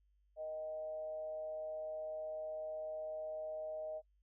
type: tone with frequency modulation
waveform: sine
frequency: 624 Hz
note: D#5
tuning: 5 cents sharp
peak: -40 dBFS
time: 0.36-4.02 s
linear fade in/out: 50 ms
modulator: 156 Hz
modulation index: 0.32
effects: noise-tail reverb RT60 0.1 s tail -25 dB re dry + added 50 Hz sine -70 dBFS peak until 4.22 s